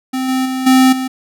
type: tone with level steps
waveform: square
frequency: 260 Hz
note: C4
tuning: 11 cents flat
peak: -17 / -14 / -18 / -7 / -18 dBFS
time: 0.13-1.08 s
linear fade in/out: 10 ms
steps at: 0.28 / 0.45 / 0.66 / 0.92 s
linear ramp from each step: 10 ms
effects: none